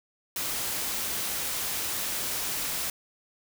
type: noise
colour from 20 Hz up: white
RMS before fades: -31 dBFS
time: 0.36-2.9 s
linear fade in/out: 2 ms
effects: none